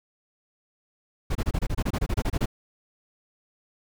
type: noise bursts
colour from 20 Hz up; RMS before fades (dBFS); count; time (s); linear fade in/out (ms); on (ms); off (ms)
brown; -24; 15; 1.3-2.459; 10; 53; 26
effects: none